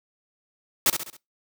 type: noise with echo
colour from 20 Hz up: white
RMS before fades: -19 dBFS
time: 0.86-0.9 s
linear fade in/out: 2 ms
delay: 67 ms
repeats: 4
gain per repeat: -7 dB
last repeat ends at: 1.168 s
effects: noise-tail reverb RT60 0.2 s tail -23 dB re dry